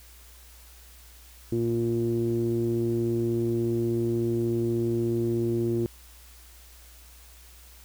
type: tone with low-pass filter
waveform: sawtooth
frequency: 116.54 Hz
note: A#2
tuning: in tune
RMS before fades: -26 dBFS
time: 1.52-5.86 s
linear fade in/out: 0 ms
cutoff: 330 Hz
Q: 7.8
effects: added 60 Hz sine -50 dBFS peak until 7.84 s + white hiss -53 dBFS RMS until 7.84 s